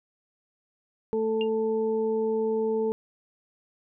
harmonic tone, 220.7 Hz, A3, 5 cents sharp, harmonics 1 / 2 / 4, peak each -31 / -24 / -38 dBFS, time 1.13-2.92 s, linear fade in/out 0 ms
sine tone with exponential decay, 2800 Hz, F7, 4 cents sharp, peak -27 dBFS, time 1.41-1.49 s, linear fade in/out 1 ms, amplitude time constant 17 ms
effects none

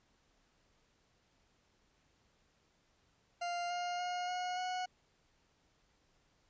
40% pulse tone with pitch steps, 698.5 / 707 / 715.7 / 724.4 / 733.2 Hz, F5 / F5 / F5 / F#5 / F#5, 0 / +21 / +42 / -37 / -16 cents, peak -35 dBFS, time 3.41-4.86 s, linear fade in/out 10 ms, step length 290 ms, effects pink hiss -73 dBFS RMS until 6.49 s + resampled to 16000 Hz

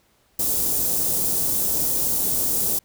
white band-stop noise, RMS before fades -22 dBFS, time 0.39-2.79 s, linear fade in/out 5 ms, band 500 to 8000 Hz, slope 12 dB/octave, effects pink hiss -62 dBFS RMS until 2.84 s

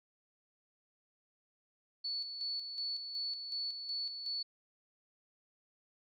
sine tone with tremolo, 4440 Hz, C#8, 2 cents sharp, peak -35 dBFS, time 2.04-4.43 s, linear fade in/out 10 ms, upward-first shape square, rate 2.7 Hz, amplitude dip 50%, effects none

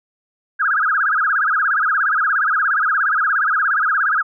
sine tone with vibrato, 1434 Hz, F6, 45 cents sharp, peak -14 dBFS, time 0.59-4.23 s, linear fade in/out 20 ms, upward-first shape sine, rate 17 Hz, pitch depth 250 cents each way, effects none

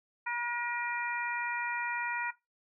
harmonic tone with a mistuned harmonic, 479.3 Hz, A#4, 48 cents sharp, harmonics 2 / 3 / 4 / 5, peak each -35 / -37 / -38 / -39 dBFS, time 0.26-2.31 s, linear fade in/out 10 ms, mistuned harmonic 4, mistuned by -18 cents, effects noise-tail reverb RT60 0.2 s tail -17 dB re dry

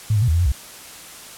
sine tone with pitch steps, 108 / 102.5 / 121.9 / 78.9 / 84.5 / 89 / 65.3 Hz, A2 / G#2 / B2 / D#2 / E2 / F2 / C2, -32 / -22 / -22 / +25 / +43 / +33 / -3 cents, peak -14 dBFS, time 0.1-0.52 s, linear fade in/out 5 ms, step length 60 ms, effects white hiss -39 dBFS RMS until 1.37 s + low-pass 12000 Hz 12 dB/octave

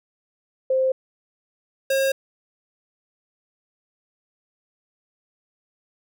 sine / square tone pair in turn, 523.3 / 539.3 Hz, C5 / C#5, 0 / -48 cents, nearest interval minor second, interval 52 cents, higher second, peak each -17 / -19 dBFS, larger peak first, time 0.7-0.92 / 1.9-2.12 s, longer neither, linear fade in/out 5 ms, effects none

